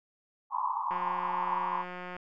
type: band-pass noise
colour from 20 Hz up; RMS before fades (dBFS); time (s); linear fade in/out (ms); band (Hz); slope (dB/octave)
pink; -32; 0.5-1.85; 50; 870 to 1100; 96
type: click train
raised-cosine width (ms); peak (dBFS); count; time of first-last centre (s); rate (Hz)
0.5; -26; 227; 0.91-2.166; 180
effects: none